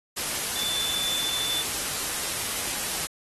sine tone in noise, 3520 Hz, A7, in tune, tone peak -28 dBFS, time 0.55-1.63 s, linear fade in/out 20 ms, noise white, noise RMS -29 dBFS, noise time 0.16-3.07 s, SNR -2 dB, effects AAC 32 kbps

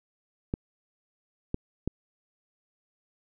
clicks, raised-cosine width 3 ms, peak -15 dBFS, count 3, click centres 0.539 / 1.544 / 1.876 s, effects none

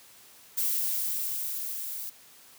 violet noise with level ramp, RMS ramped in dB -27 to -37 dBFS, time 0.57-2.1 s, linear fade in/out 10 ms, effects white hiss -54 dBFS RMS until 2.58 s + high-pass 80 Hz 12 dB/octave

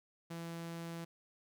sawtooth tone, 167.5 Hz, E3, 28 cents sharp, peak -38 dBFS, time 0.3-1.05 s, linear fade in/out 10 ms, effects none

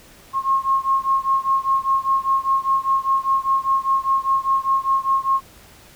sine beating tone pair, 1076 / 1081 Hz, C6 / C#6, +48 / -44 cents, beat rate 5 Hz, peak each -19 / -20 dBFS, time 0.33-5.41 s, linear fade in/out 50 ms, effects pink hiss -47 dBFS RMS until 5.95 s

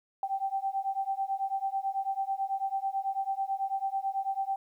sine beating tone pair, 775 / 784.1 Hz, G5 / G5, -20 / 0 cents, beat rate 9.1 Hz, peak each -32 / -32 dBFS, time 0.23-4.56 s, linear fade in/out 2 ms, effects 11-bit

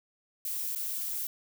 violet noise with dropouts, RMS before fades -34 dBFS, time 0.45-1.27 s, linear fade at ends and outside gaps 2 ms, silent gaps 0.751-0.758 s, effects none

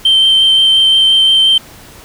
sine tone with vibrato, 3122 Hz, G7, 8 cents flat, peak -4 dBFS, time 0.05-1.58 s, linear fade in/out 5 ms, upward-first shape sine, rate 5.7 Hz, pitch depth 9 cents each way, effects tanh soft clip ceiling -3 dBFS + pink hiss -37 dBFS RMS until 2.04 s

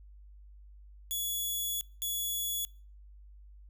5% pulse tone bursts at uneven times, 3400 Hz, G#7, 40 cents sharp, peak -24 dBFS, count 2, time 1.11-1.81 / 2.02-2.65 s, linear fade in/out 0 ms, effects noise-tail reverb RT60 0.4 s tail -25 dB re dry + added 50 Hz sine -50 dBFS peak until 3.69 s

